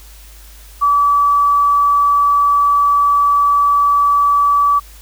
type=tone; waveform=sine; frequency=1150 Hz; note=D6; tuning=37 cents flat; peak=-9 dBFS; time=0.81-4.8 s; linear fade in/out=20 ms; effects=added 51 Hz sine -37 dBFS peak until 5.01 s + white hiss -43 dBFS RMS until 5.01 s